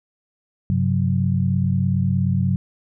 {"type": "tone cluster", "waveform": "sine", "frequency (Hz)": [97.6, 134.5, 184.2], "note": ["G2", "C3", "F#3"], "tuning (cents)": [-7, 48, -7], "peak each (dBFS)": -21, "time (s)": [0.7, 2.56], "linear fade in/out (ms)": 0, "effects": []}